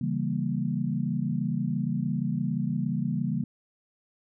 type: chord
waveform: sine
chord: C# diminished seventh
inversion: none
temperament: equal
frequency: 138.59 / 164.81 / 196 / 233.1 Hz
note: C#3 / E3 / G3 / Bb3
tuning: 0 / 0 / 0 / 0 cents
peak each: -31 dBFS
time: 0.01-3.44 s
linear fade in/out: 5 ms
effects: none